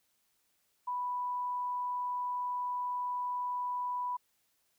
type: tone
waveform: sine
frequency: 987.8 Hz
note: B5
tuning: in tune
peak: -32 dBFS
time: 0.87-4.17 s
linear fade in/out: 10 ms
effects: white hiss -75 dBFS RMS until 4.78 s